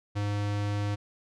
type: tone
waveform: square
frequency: 102.7 Hz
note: G#2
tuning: 19 cents flat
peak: -28 dBFS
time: 0.15-0.96 s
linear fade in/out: 20 ms
effects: low-pass 6000 Hz 12 dB/octave